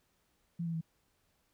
sine tone with pitch steps, 170 / 166.21 / 162.51 Hz, F3 / E3 / E3, -46 / +15 / -24 cents, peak -33 dBFS, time 0.59-0.812 s, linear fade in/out 10 ms, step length 74 ms, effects pink hiss -75 dBFS RMS until 1.53 s

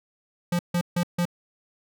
square tone bursts, 174.61 Hz, F3, in tune, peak -22 dBFS, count 4, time 0.52-1.254 s, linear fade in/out 5 ms, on 71 ms, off 150 ms, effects none

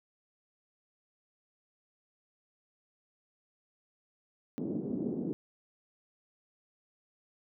pink band-pass noise, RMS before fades -35 dBFS, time 4.58-5.33 s, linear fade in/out 0 ms, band 190 to 380 Hz, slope 24 dB/octave, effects none

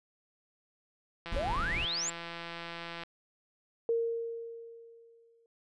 click train, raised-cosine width 0.3 ms, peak -25 dBFS, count 301, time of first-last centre 1.26-3.035 s, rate 169 Hz
brown noise, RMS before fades -36 dBFS, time 1.32-1.85 s, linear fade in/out 2 ms
sine exponential sweep, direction up, 520 to 7610 Hz, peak -31 dBFS, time 1.36-2.1 s, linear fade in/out 5 ms
sine tone with exponential decay, 461.8 Hz, A#4, 16 cents flat, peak -25 dBFS, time 3.89-5.46 s, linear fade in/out 1 ms, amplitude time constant 340 ms
effects resampled to 24000 Hz

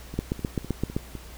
two click trains, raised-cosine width 3 ms, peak -23 / -12 dBFS, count 5 / 7, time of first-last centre 0.14-1.153 / 0.19-0.965 s, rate 3.95 / 7.74 Hz, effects added 60 Hz sine -44 dBFS peak until 1.37 s + pink hiss -47 dBFS RMS until 1.37 s

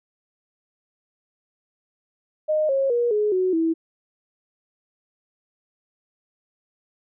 sine tone with pitch steps, 616 / 542.5 / 477.8 / 420.7 / 370.5 / 326.3 Hz, D#5 / C#5 / A#4 / G#4 / F#4 / E4, -17 / -37 / +43 / +22 / +2 / -18 cents, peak -18 dBFS, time 2.48-3.74 s, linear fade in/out 20 ms, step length 210 ms, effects none

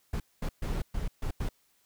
brown noise bursts at uneven times, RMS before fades -31 dBFS, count 6, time 0.13-0.2 / 0.42-0.49 / 0.62-0.82 / 0.94-1.08 / 1.22-1.31 / 1.4-1.49 s, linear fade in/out 5 ms, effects white hiss -69 dBFS RMS until 1.85 s

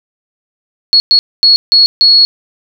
sine tone bursts at uneven times, 4345 Hz, C#8, 35 cents flat, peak -3 dBFS, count 5, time 0.93-1 / 1.11-1.19 / 1.43-1.56 / 1.72-1.86 / 2.01-2.25 s, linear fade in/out 0 ms, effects none

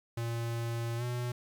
square tone with pitch glide, 116.54 to 122.26 Hz, A#2 to B2, 0 to -17 cents, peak -33 dBFS, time 0.17-1.32 s, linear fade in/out 5 ms, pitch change +83 cents, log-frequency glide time 0.97-1.03 s, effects 11-bit

